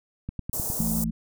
click train, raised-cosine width 5 ms, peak -19 dBFS, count 6, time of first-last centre 0.29-0.804 s, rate 9.73 Hz
white band-stop noise, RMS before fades -30 dBFS, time 0.53-1.04 s, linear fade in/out 2 ms, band 890 to 6600 Hz, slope 24 dB/octave
harmonic tone, 55.4 Hz, A1, 13 cents sharp, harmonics 1 / 3 / 4, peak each -33 / -29 / -27 dBFS, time 0.79-1.11 s, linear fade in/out 10 ms
effects none

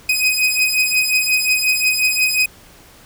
sawtooth beating tone pair, 2507 / 2512.6 Hz, D#7 / D#7, +12 / +16 cents, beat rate 5.6 Hz, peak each -14 dBFS, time 0.09-2.46 s, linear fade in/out 5 ms, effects pink hiss -45 dBFS RMS until 3.05 s

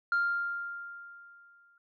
sine tone with exponential decay, 1396.9 Hz, F6, in tune, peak -22 dBFS, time 0.12-1.78 s, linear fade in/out 2 ms, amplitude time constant 360 ms, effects tanh soft clip ceiling -22 dBFS

